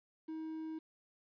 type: tone with quantisation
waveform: triangle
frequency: 317.5 Hz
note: D#4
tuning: 35 cents sharp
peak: -38 dBFS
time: 0.28-0.79 s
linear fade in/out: 10 ms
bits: 11
effects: resampled to 11025 Hz